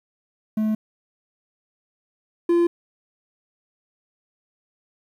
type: tone pair in turn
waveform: triangle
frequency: 216.3 / 343.5 Hz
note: A3 / F4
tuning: -29 / -29 cents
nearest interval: minor sixth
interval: 800 cents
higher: second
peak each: -17 / -13 dBFS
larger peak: second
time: 0.57-0.75 / 2.49-2.67 s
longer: neither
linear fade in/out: 5 ms
effects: 9-bit